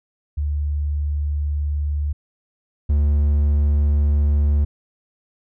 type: tone pair in turn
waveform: sine / triangle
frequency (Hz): 73.42 / 72.87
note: D2 / D2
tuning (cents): 0 / -13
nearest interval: unison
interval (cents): 13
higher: first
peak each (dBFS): -19 / -12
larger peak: second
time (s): 0.37-2.13 / 2.89-4.65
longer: neither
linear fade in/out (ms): 10
effects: none